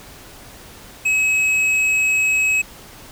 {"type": "tone with hard clipping", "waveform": "triangle", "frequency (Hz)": 2560, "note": "D#7", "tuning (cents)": 49, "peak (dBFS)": -16, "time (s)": [1.05, 2.62], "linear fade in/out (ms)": 10, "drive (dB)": 10, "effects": ["pink hiss -41 dBFS RMS until 3.11 s"]}